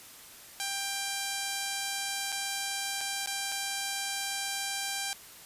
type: tone with dropouts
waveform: 5% pulse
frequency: 791 Hz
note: G5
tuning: 15 cents sharp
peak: -20 dBFS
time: 0.6-5.13 s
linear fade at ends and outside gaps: 0 ms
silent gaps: 2.32-2.325 / 3.008-3.012 / 3.26-3.273 / 3.518-3.521 s
effects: white hiss -50 dBFS RMS until 5.45 s + resampled to 32000 Hz